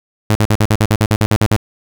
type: tone bursts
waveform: sawtooth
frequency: 107.1 Hz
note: A2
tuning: 46 cents flat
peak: -6 dBFS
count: 13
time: 0.3-1.563 s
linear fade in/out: 0 ms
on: 51 ms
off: 50 ms
effects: none